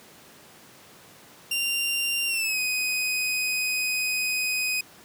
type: tone with pitch glide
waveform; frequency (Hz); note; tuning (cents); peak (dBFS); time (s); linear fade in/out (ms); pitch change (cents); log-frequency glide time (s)
sawtooth; 2779 to 2505; F7 to D#7; -9 to +11; -21; 1.51-4.81; 5; -180; 2.27-2.59
effects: pink hiss -50 dBFS RMS until 5.04 s + high-pass 150 Hz 12 dB/octave